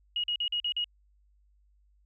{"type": "tone bursts", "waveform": "sine", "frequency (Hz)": 2888, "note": "F#7", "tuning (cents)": -43, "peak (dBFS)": -27, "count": 6, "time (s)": [0.16, 0.843], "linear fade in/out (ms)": 2, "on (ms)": 78, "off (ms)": 43, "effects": ["added 50 Hz sine -62 dBFS peak until 2.05 s"]}